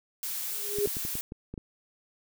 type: noise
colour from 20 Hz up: blue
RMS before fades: -34 dBFS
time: 0.23-1.21 s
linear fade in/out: 0 ms
type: tone with exponential growth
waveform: sine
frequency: 410 Hz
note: G#4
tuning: 22 cents flat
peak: -21 dBFS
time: 0.51-0.86 s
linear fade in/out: 2 ms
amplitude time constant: 76 ms
type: clicks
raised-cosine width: 3 ms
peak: -25 dBFS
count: 8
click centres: 0.786 / 0.874 / 0.969 / 1.051 / 1.154 / 1.321 / 1.54 / 1.578 s
effects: none